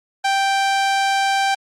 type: tone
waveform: sawtooth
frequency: 784 Hz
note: G5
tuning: in tune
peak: -12 dBFS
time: 0.24-1.55 s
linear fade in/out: 10 ms
effects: low-pass 7000 Hz 12 dB/octave + Opus 48 kbps